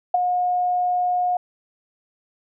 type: tone with ADSR envelope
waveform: sine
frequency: 720 Hz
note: F#5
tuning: 47 cents flat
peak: -11 dBFS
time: 0.14-1.37 s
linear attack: 6 ms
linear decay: 14 ms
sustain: -7 dB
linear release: 3 ms
effects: none